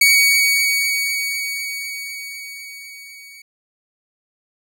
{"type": "tone with level ramp", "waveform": "sawtooth", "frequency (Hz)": 2248, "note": "C#7", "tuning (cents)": 24, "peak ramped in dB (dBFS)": [-6, -36], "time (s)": [0.01, 3.42], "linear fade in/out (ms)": 5, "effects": []}